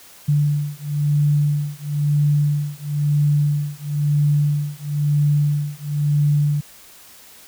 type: beating tone pair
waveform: sine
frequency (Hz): 146.1 / 147.1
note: D3 / D3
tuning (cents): -9 / +3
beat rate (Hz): 1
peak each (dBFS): -19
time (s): 0.28-6.61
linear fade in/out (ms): 10
effects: white hiss -45 dBFS RMS until 7.47 s